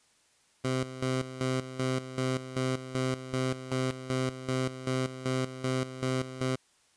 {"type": "tone with tremolo", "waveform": "15% pulse", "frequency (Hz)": 129.7, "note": "C3", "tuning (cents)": -15, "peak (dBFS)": -21, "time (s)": [0.64, 6.56], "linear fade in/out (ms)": 10, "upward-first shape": "square", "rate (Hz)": 2.6, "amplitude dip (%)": 75, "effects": ["white hiss -66 dBFS RMS until 6.96 s", "resampled to 22050 Hz"]}